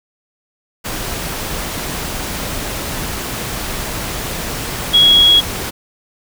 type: tone in noise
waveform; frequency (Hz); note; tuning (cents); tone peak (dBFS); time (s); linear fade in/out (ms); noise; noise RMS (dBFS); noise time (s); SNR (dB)
sine; 3322; G#7; 0; -6; 4.93-5.41; 20; pink; -23; 0.84-5.71; +14
effects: none